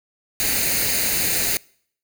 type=noise with comb filter; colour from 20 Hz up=white; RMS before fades=-21 dBFS; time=0.4-1.57 s; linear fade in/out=0 ms; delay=0.45 ms; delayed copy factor=+0.65; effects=noise-tail reverb RT60 0.6 s tail -25 dB re dry